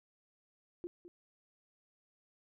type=tone with echo; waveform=sine; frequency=349.2 Hz; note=F4; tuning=in tune; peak=-38 dBFS; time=0.84-0.87 s; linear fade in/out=0 ms; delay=210 ms; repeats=1; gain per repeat=-12 dB; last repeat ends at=1.08 s; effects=none